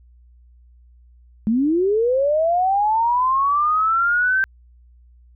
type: linear sweep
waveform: sine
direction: up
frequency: 207.7 to 1568 Hz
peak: -15 dBFS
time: 1.47-4.44 s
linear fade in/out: 0 ms
effects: added 60 Hz sine -47 dBFS peak until 5.35 s